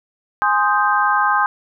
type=chord; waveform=sine; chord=Ab major seventh; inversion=none; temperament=equal; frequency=830.6 / 1046.5 / 1244.5 / 1568 Hz; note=Ab5 / C6 / Eb6 / G6; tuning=0 / 0 / 0 / 0 cents; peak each=-19 dBFS; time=0.42-1.46 s; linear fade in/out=0 ms; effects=none